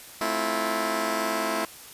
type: chord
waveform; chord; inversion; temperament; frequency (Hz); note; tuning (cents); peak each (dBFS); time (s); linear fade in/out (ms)
10% pulse; F major seventh; first; just; 218.3 / 261.9 / 327.4 / 349.2; A3 / C4 / E4 / F4; -13 / +2 / -12 / 0; -23 / -26 / -21 / -26; 0.21-1.65; 2
effects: white hiss -45 dBFS RMS until 1.93 s + resampled to 32000 Hz